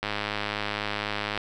click train, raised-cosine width 0.3 ms, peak -12 dBFS, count 141, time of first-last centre 0.03-1.376 s, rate 104 Hz, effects none

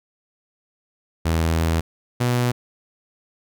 sawtooth tone pair in turn, 81.7 / 122.41 Hz, E2 / B2, -15 / -15 cents, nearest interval perfect fifth, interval 700 cents, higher second, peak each -14 dBFS, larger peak neither, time 1.25-1.81 / 2.2-2.52 s, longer first, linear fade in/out 10 ms, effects none

